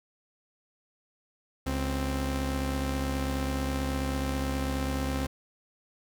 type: tone pair together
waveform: sawtooth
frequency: 69.3 / 262.2 Hz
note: C#2 / C4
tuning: 0 / +4 cents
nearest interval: octave + major seventh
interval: 2304 cents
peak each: -26 / -28 dBFS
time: 1.66-5.27 s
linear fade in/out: 10 ms
effects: none